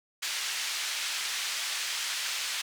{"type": "band-pass noise", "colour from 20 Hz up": "pink", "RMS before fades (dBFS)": -33, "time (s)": [0.22, 2.62], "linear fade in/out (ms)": 10, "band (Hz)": [2200, 7100], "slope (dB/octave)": 12, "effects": []}